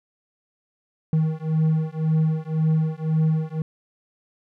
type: beating tone pair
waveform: triangle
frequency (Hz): 157.1 / 159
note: D#3 / D#3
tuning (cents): +17 / +38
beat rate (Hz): 1.9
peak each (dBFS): -20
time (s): 1.13-3.62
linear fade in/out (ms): 2
effects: none